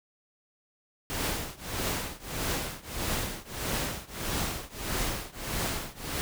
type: noise with tremolo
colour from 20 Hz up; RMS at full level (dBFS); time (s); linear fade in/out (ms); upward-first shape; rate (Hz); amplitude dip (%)
pink; -29; 1.1-6.21; 0; triangle; 1.6; 95
effects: none